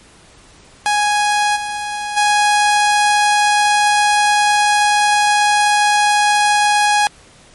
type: tone with level steps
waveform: sawtooth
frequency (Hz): 830.6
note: G#5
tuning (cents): 0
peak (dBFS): -9 / -17 / -7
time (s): 0.86-7.07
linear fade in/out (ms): 0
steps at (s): 1.55 / 2.16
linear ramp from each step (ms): 20
effects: pink hiss -45 dBFS RMS until 7.54 s + MP3 48 kbps